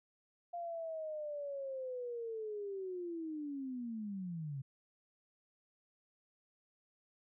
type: linear sweep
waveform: sine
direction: down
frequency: 698.5 to 130.81 Hz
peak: -39 dBFS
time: 0.53-4.62 s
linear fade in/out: 10 ms
effects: none